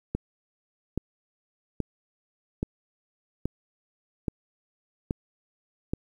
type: click train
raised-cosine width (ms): 3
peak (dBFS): -14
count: 8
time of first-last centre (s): 0.15-5.935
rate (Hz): 1.21
effects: 9-bit